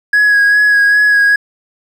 triangle tone with vibrato, 1665 Hz, G#6, 4 cents sharp, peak -4 dBFS, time 0.13-1.36 s, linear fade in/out 5 ms, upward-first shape sine, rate 2.5 Hz, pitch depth 21 cents each way, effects tanh soft clip ceiling -1 dBFS

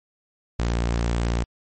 sawtooth tone, 58.27 Hz, A#1, in tune, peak -17 dBFS, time 0.59-1.44 s, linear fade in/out 5 ms, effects MP3 32 kbps

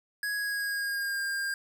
square tone with pitch glide, 1665 to 1604.6 Hz, G#6 to G6, +4 to +40 cents, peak -30 dBFS, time 0.23-1.54 s, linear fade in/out 2 ms, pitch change -64 cents, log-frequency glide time 0.35-1.2 s, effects none

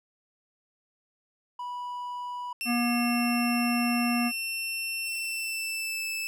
triangle tone, 981 Hz, B5, 12 cents flat, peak -31 dBFS, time 1.59-2.53 s, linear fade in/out 5 ms
sawtooth tone with pitch glide, 2700 to 2629 Hz, E7 to E7, +41 to -5 cents, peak -27 dBFS, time 2.61-6.27 s, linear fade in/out 0 ms, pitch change -46 cents, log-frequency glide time 5.04-6.08 s
harmonic tone, 239.9 Hz, A#3, 50 cents sharp, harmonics 1 / 3 / 5 / 7 / 9, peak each -25 / -33 / -36 / -41 / -40 dBFS, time 2.65-4.32 s, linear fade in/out 50 ms
effects none

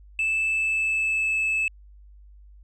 sine tone with pitch glide, 2631 to 2611 Hz, E7 to E7, -4 to -17 cents, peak -19 dBFS, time 0.19-1.68 s, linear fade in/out 2 ms, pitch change -13 cents, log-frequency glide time 0.45-1.37 s, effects tanh soft clip ceiling -20 dBFS + added 50 Hz sine -46 dBFS peak until 2.63 s

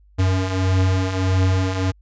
square beating tone pair, 92.5 / 94.1 Hz, F#2 / F#2, 0 / +30 cents, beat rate 1.6 Hz, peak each -24 / -18 dBFS, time 0.18-1.92 s, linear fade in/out 20 ms, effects added 50 Hz sine -49 dBFS peak until 2.01 s + resampled to 16000 Hz

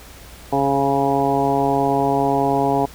harmonic tone with a mistuned harmonic, 138.59 Hz, C#3, in tune, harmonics 1 / 2 / 3 / 4 / 5 / 6 / 7, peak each -27 / -22 / -22 / -27 / -21 / -22 / -26 dBFS, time 0.52-2.86 s, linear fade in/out 10 ms, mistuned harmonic 4, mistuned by -30 cents, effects added 60 Hz sine -42 dBFS peak until 2.94 s + pink hiss -42 dBFS RMS until 2.94 s

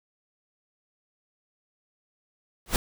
pink noise with exponential growth, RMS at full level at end -18 dBFS, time 2.66-2.76 s, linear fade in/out 1 ms, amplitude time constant 21 ms, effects none

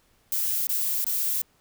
violet noise bursts, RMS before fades -26 dBFS, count 3, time 0.32-1.416 s, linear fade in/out 0 ms, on 350 ms, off 23 ms, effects pink hiss -64 dBFS RMS until 1.6 s

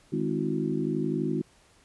harmonic tone with a mistuned harmonic, 51.91 Hz, G#1, in tune, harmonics 3 / 4 / 5 / 6 / 7, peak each -32 / -32 / -32 / -32 / -32 dBFS, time 0.12-1.42 s, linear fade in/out 10 ms, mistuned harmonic 6, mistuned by +59 cents, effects pink hiss -60 dBFS RMS until 1.84 s + resampled to 24000 Hz

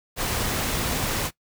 pink noise, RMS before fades -26 dBFS, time 0.16-1.31 s, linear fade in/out 50 ms, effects noise-tail reverb RT60 0.1 s tail -19 dB re dry

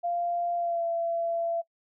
sine tone with pitch glide, 694 to 674.6 Hz, F5 to E5, -11 to +40 cents, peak -26 dBFS, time 0.03-1.62 s, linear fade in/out 20 ms, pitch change -49 cents, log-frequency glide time 0.56-0.85 s, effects noise-tail reverb RT60 0.1 s tail -20 dB re dry

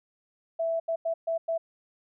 sine tone bursts at uneven times, 660 Hz, E5, 2 cents sharp, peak -25 dBFS, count 5, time 0.59-0.8 / 0.88-0.96 / 1.05-1.14 / 1.27-1.38 / 1.48-1.58 s, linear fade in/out 10 ms, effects none

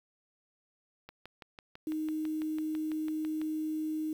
click train, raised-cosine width 0.3 ms, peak -30 dBFS, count 15, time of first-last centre 1.09-3.416 s, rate 6.02 Hz
sine tone, 311.1 Hz, D#4, in tune, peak -31 dBFS, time 1.87-4.13 s, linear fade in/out 2 ms
effects 9-bit

